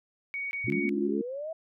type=tone bursts; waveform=sine; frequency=2240 Hz; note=C#7; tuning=18 cents sharp; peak=-31 dBFS; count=3; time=0.34-0.892 s; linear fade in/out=0 ms; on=170 ms; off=21 ms
type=linear sweep; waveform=sine; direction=up; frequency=100.7 to 660 Hz; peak=-33 dBFS; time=0.64-1.53 s; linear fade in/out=5 ms
type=harmonic tone; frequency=70.6 Hz; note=C#2; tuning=32 cents sharp; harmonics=3 / 4 / 5; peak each=-31 / -31 / -31 dBFS; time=0.67-1.22 s; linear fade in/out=10 ms
effects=none